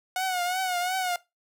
sawtooth tone with vibrato, 731 Hz, F#5, 21 cents flat, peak -22 dBFS, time 0.16-1.16 s, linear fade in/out 2 ms, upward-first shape triangle, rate 2.8 Hz, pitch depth 77 cents each way, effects noise-tail reverb RT60 0.2 s tail -18 dB re dry

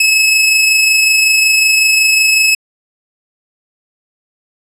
sawtooth tone with amplitude modulation, 2586 Hz, E7, 34 cents flat, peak -3 dBFS, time 0-2.55 s, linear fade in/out 5 ms, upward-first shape sine, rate 25.4 Hz, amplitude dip 30%, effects low-pass 12000 Hz 12 dB/octave

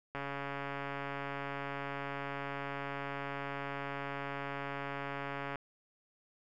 click train, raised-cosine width 0.5 ms, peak -24 dBFS, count 758, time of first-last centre 0.15-5.557 s, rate 140 Hz, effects none

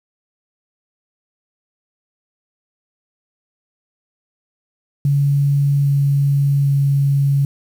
sine tone with pitch steps, 141.5 / 140.6 / 139.71 Hz, C#3 / C#3 / C#3, +36 / +25 / +14 cents, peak -12 dBFS, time 5.05-7.45 s, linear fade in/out 2 ms, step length 800 ms, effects 7-bit

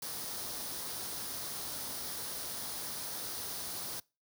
white noise with comb filter, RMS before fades -40 dBFS, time 0.02-4 s, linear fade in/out 5 ms, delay 0.2 ms, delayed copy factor +0.5, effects noise-tail reverb RT60 0.3 s tail -25 dB re dry + high-pass 60 Hz 12 dB/octave

